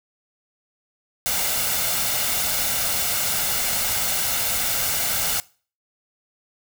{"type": "noise with comb filter", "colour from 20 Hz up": "white", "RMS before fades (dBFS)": -23, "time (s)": [1.26, 5.4], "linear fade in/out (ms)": 0, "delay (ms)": 1.4, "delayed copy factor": 0.5, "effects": ["noise-tail reverb RT60 0.4 s tail -22 dB re dry"]}